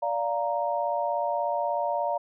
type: chord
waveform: sine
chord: Bb major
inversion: first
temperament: just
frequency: 582.7 / 699.2 / 932.3 Hz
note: D5 / F5 / Bb5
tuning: -14 / +2 / 0 cents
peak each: -29 dBFS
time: 0.02-2.18 s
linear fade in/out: 10 ms
effects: none